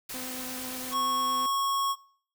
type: noise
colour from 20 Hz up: white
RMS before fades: -38 dBFS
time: 0.09-0.94 s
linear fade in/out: 5 ms
type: tone with vibrato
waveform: sawtooth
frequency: 255.1 Hz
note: C4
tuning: 44 cents flat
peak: -35 dBFS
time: 0.14-1.46 s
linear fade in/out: 0 ms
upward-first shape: sine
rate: 8.7 Hz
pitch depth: 13 cents each way
type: tone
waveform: square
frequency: 1100 Hz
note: C#6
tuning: 14 cents flat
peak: -26 dBFS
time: 0.91-1.96 s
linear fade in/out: 50 ms
effects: noise-tail reverb RT60 0.6 s tail -25 dB re dry